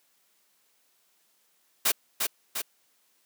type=noise with echo; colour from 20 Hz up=white; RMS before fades=-23 dBFS; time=1.85-1.92 s; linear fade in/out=10 ms; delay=350 ms; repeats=2; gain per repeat=-4 dB; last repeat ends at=2.62 s; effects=white hiss -68 dBFS RMS until 3.25 s + high-pass 200 Hz 12 dB/octave